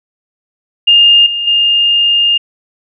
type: tone with level steps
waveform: sine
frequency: 2821 Hz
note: F7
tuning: 17 cents sharp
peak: -3 / -14 / -7 dBFS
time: 0.87-2.38 s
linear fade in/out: 10 ms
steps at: 1.26 / 1.47 s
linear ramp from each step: 5 ms
effects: none